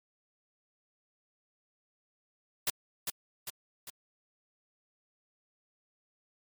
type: noise with echo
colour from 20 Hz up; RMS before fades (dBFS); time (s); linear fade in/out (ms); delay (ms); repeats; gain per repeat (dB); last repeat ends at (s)
white; -29; 2.67-2.7; 2; 400; 3; -5; 3.9
effects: MP3 96 kbps